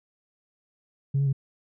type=tone with pitch steps; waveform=sine; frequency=138.1 / 139.9 / 135.9 Hz; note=C#3 / C#3 / C#3; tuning=-6 / +16 / -34 cents; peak=-19 dBFS; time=1.14-1.329 s; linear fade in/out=10 ms; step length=63 ms; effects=tanh soft clip ceiling -18 dBFS